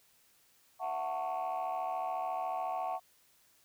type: chord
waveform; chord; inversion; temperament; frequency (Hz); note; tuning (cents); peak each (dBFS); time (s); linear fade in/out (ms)
sine; F# minor seventh; third; just; 666 / 740 / 888 / 1110; E5 / F#5 / A5 / C#6; +18 / 0 / +16 / +2; -39 / -34 / -39 / -40; 0.79-3; 50
effects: tanh soft clip ceiling -28 dBFS + white hiss -67 dBFS RMS until 3.64 s